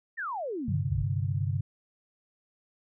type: exponential sweep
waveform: sine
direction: down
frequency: 1902 to 44.99 Hz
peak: -31 dBFS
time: 0.17-1.05 s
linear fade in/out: 20 ms
type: chord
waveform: sine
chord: G suspended fourth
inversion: none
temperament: equal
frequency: 98 / 130.81 / 146.83 Hz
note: G2 / C3 / D3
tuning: 0 / 0 / 0 cents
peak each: -29 / -31 / -33 dBFS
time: 0.68-1.61 s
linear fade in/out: 5 ms
effects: none